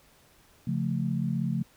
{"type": "chord", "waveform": "sine", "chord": "Db augmented", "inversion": "none", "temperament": "equal", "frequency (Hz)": [138.59, 174.61, 220], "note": ["Db3", "F3", "A3"], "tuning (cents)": [0, 0, 0], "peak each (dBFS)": [-30, -30, -31], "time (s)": [0.67, 1.63], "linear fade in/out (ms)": 5, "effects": ["pink hiss -60 dBFS RMS until 1.76 s"]}